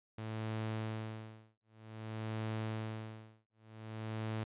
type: tone with tremolo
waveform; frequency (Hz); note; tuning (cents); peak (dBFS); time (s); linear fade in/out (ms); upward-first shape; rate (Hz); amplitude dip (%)
sawtooth; 110; A2; 0; -32; 0.18-4.44; 5; sine; 0.53; 100
effects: resampled to 8000 Hz